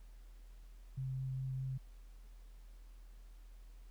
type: tone with vibrato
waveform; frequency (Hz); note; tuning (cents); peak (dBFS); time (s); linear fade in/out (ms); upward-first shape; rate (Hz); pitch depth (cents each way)
sine; 131.5; C3; +9; -37; 0.97-1.78; 10; triangle; 4.8; 11
effects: added 41 Hz sine -52 dBFS peak until 3.9 s + pink hiss -71 dBFS RMS until 3.9 s